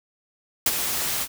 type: noise with ADSR envelope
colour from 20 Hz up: white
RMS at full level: -18 dBFS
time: 0.66-1.28 s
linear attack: 4 ms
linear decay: 38 ms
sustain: -8 dB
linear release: 60 ms
effects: none